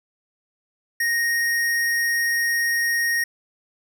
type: tone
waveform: square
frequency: 1864.7 Hz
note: A#6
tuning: in tune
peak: -20 dBFS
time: 1-3.24 s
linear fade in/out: 5 ms
effects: none